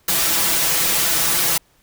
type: noise with comb filter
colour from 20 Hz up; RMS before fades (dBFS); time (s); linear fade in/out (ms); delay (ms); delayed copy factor
white; -18; 0.08-1.58; 5; 6; +1
effects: pink hiss -58 dBFS RMS until 1.82 s